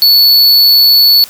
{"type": "tone", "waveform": "square", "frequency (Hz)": 4434, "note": "C#8", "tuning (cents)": 0, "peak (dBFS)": -4, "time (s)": [0.02, 1.24], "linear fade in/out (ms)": 0, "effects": ["white hiss -33 dBFS RMS until 1.29 s"]}